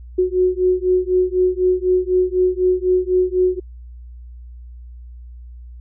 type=beating tone pair; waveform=sine; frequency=364.8 / 368.8 Hz; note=F#4 / F#4; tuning=-24 / -6 cents; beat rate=4 Hz; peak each=-17 dBFS; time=0.18-3.6 s; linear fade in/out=10 ms; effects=added 60 Hz sine -34 dBFS peak until 5.8 s